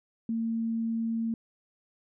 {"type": "tone", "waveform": "sine", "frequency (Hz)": 227.3, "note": "A#3", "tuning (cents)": -43, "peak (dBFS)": -27, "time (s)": [0.29, 1.34], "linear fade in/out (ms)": 2, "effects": []}